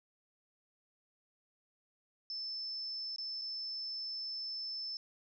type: tone with dropouts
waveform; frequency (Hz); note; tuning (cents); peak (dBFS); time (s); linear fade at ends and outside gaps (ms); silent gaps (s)
sine; 5274; E8; 0; -38; 2.3-4.97; 1; 3.161-3.183 / 3.414-3.418
effects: none